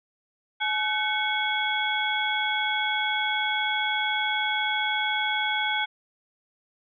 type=tone cluster; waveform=sine; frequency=851 / 1513 / 2206 / 3346 Hz; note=G#5 / F#6 / C#7 / G#7; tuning=+42 / +38 / -9 / +12 cents; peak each=-29 dBFS; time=0.6-5.86 s; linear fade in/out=20 ms; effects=none